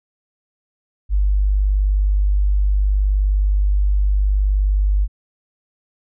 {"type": "tone", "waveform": "sine", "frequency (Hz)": 49.64, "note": "G1", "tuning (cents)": 22, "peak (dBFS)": -13, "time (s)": [1.09, 5.08], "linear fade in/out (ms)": 50, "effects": []}